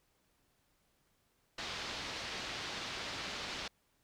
white low-pass noise, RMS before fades -42 dBFS, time 1.58-3.68 s, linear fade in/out 5 ms, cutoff 4800 Hz, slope 24 dB/octave, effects pink hiss -75 dBFS RMS until 4.03 s

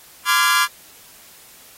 sawtooth chord, D half-diminished seventh, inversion third, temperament equal with one note detuned, 1023.2 / 1174.7 / 1396.9 / 1661.2 Hz, C6 / D6 / F6 / Ab6, -39 / 0 / 0 / 0 cents, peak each -16 dBFS, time 0.25-0.68 s, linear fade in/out 50 ms, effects white hiss -46 dBFS RMS until 1.77 s + AAC 48 kbps

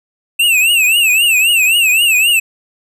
square tone with vibrato, 2666 Hz, E7, 19 cents sharp, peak -9 dBFS, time 0.39-2.4 s, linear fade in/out 10 ms, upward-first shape triangle, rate 3.8 Hz, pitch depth 160 cents each way, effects none

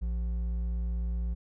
triangle tone with hard clipping, 58 Hz, A#1, 8 cents flat, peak -30 dBFS, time 0.01-1.35 s, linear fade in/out 20 ms, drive 9 dB, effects none

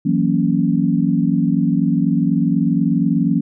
sine chord, F# dominant seventh, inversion third, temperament equal, 164.81 / 185 / 233.1 / 277.2 Hz, E3 / F#3 / A#3 / C#4, 0 / 0 / 0 / 0 cents, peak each -19 dBFS, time 0.05-3.41 s, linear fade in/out 10 ms, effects none

